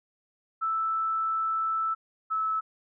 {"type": "tone pair in turn", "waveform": "sine", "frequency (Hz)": [1318.5, 1303.4], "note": ["E6", "E6"], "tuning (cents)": [0, -20], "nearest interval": "unison", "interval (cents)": 20, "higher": "first", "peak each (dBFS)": -25, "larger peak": "neither", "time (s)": [[0.61, 1.95], [2.3, 2.61]], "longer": "first", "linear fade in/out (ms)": 20, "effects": []}